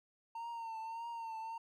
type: tone with vibrato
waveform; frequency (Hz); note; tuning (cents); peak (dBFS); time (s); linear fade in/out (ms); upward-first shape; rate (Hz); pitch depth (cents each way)
triangle; 912; A#5; -38; -39; 0.35-1.58; 5; triangle; 1.7; 54
effects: none